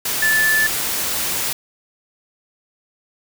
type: tone in noise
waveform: sine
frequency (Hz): 1747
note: A6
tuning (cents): -13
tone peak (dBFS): -14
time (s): 0.22-0.67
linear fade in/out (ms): 5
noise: white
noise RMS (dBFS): -22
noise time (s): 0.05-1.53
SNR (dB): +5
effects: none